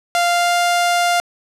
sawtooth tone with pitch glide, 696 to 700 Hz, F5 to F5, -6 to +4 cents, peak -10 dBFS, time 0.15-1.2 s, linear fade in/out 0 ms, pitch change +10 cents, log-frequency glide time 0.27-0.55 s, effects low-pass 11000 Hz 12 dB/octave

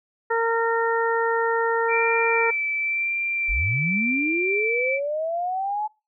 harmonic tone, 459.1 Hz, A#4, 26 cents flat, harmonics 1 / 2 / 3 / 4, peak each -22 / -25 / -27 / -28 dBFS, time 0.3-2.51 s, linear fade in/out 10 ms
sine tone with vibrato, 2343 Hz, D7, 5 cents flat, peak -22 dBFS, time 1.88-5 s, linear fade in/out 50 ms, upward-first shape sine, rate 0.93 Hz, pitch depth 19 cents each way
sine linear sweep, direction up, 34.65 to 864 Hz, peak -23 dBFS, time 3.48-5.88 s, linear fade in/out 20 ms
effects noise-tail reverb RT60 0.3 s tail -26 dB re dry

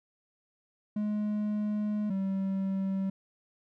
triangle tone pair in turn, 210.1 / 192.91 Hz, G#3 / G3, +20 / -27 cents, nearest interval minor second, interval 147 cents, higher first, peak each -26 dBFS, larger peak neither, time 0.96-2.1 / 2.1-3.1 s, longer first, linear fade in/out 5 ms, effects none

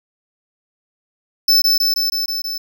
square tone with echo, 5274 Hz, E8, in tune, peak -10 dBFS, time 1.48-1.62 s, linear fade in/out 5 ms, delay 160 ms, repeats 6, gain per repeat -2 dB, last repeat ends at 2.58 s, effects none

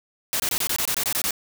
white noise bursts, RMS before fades -24 dBFS, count 11, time 0.33-1.308 s, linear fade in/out 0 ms, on 68 ms, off 23 ms, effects none

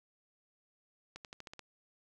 accelerating click train, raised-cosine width 0.2 ms, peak -29 dBFS, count 7, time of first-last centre 1.16-1.593 s, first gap 88 ms, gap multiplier 0.92, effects none

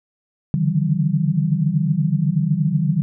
sine tone cluster, 142.5 / 150.6 / 163.7 / 192.1 Hz, C#3 / D3 / E3 / G3, +48 / +44 / -12 / -35 cents, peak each -23 / -21 / -20 / -22 dBFS, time 0.54-3.02 s, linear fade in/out 0 ms, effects none

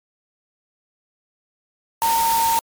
sine tone in noise, 915 Hz, A#5, 32 cents flat, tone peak -16 dBFS, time 2.02-2.59 s, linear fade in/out 0 ms, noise white, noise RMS -25 dBFS, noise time 2.02-2.59 s, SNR +6 dB, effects MP3 96 kbps

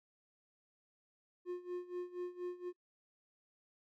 triangle tone with tremolo, 357 Hz, F4, 38 cents sharp, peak -35 dBFS, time 1.45-2.73 s, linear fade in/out 50 ms, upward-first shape sine, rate 4.2 Hz, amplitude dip 85%, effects noise-tail reverb RT60 0.1 s tail -24 dB re dry

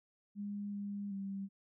sine tone with pitch steps, 203.8 / 202.3 / 196 Hz, G#3 / G#3 / G3, -32 / -45 / 0 cents, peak -38 dBFS, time 0.35-1.49 s, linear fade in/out 50 ms, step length 380 ms, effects none

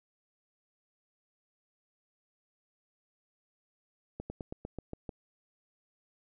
slowing click train, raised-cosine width 2 ms, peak -25 dBFS, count 8, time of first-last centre 4.2-5.092 s, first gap 100 ms, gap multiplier 1.08, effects none

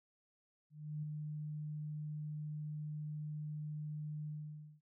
sine tone with ADSR envelope, 151.2 Hz, D#3, 49 cents flat, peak -37 dBFS, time 0.7-4.81 s, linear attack 330 ms, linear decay 5 ms, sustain -3 dB, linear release 530 ms, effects none

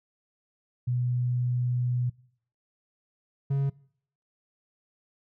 sine / triangle tone pair in turn, 123.47 / 138.27 Hz, B2 / C#3, 0 / -4 cents, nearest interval major second, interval 196 cents, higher second, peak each -24 / -21 dBFS, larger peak second, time 0.87-2.1 / 3.5-3.7 s, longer first, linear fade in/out 10 ms, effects noise-tail reverb RT60 0.6 s tail -23 dB re dry

